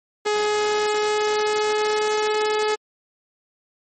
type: tone with pitch glide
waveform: sawtooth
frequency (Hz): 420.4 to 426.8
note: G#4 to G#4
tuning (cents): +21 to +47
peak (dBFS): -15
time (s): 0.25-2.76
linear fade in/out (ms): 20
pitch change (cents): +26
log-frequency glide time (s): 0.39-2.36
effects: MP3 32 kbps